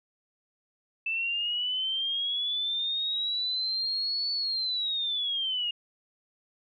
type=linear two-way sweep; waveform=sine; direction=up then down; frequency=2637 to 4470 to 2829 Hz; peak=-27 dBFS; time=1.06-5.71 s; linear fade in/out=5 ms; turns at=4.32 s; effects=none